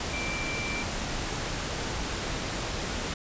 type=tone in noise; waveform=sine; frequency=2349 Hz; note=D7; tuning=in tune; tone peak=-33 dBFS; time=0.13-0.83 s; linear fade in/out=5 ms; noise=pink; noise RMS=-32 dBFS; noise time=0-3.14 s; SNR=-4 dB; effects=resampled to 16000 Hz